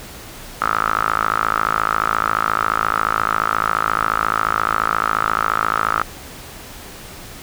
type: tone with band-pass filter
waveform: sawtooth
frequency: 54.3 Hz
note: A1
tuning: 22 cents flat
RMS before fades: -19 dBFS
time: 0.61-6.02 s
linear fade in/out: 0 ms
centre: 1300 Hz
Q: 9.1
effects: pink hiss -36 dBFS RMS until 7.42 s